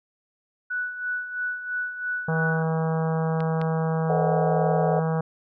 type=tone with tremolo; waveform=sine; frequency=1480 Hz; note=F#6; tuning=in tune; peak=-24 dBFS; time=0.7-2.63 s; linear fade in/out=10 ms; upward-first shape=sine; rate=3 Hz; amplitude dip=65%
type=harmonic tone; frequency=161 Hz; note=E3; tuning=41 cents flat; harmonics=1 / 3 / 4 / 5 / 6 / 7 / 8 / 9 / 10; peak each=-23 / -29 / -35 / -33 / -39 / -38 / -41 / -43 / -44 dBFS; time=2.28-5.21 s; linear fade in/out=5 ms
type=clicks; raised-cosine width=0.3 ms; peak=-21 / -19 dBFS; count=2; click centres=3.405 / 3.615 s
type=chord; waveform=sine; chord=A diminished seventh; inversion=none; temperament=equal; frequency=440 / 523.3 / 622.3 / 740 Hz; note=A4 / C5 / Eb5 / Gb5; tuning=0 / 0 / 0 / 0 cents; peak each=-27 / -29 / -28 / -26 dBFS; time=4.09-5 s; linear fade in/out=10 ms
effects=none